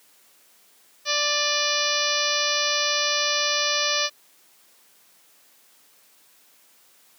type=harmonic tone with a mistuned harmonic; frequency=587.3 Hz; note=D5; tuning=in tune; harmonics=1 / 2 / 3 / 4 / 5 / 6 / 7 / 8 / 9 / 10; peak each=-30 / -30 / -30 / -30 / -30 / -30 / -30 / -30 / -30 / -30 dBFS; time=1.05-4.1 s; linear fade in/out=50 ms; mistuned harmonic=4; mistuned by=+41 cents; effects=white hiss -57 dBFS RMS until 7.18 s + high-pass 200 Hz 12 dB/octave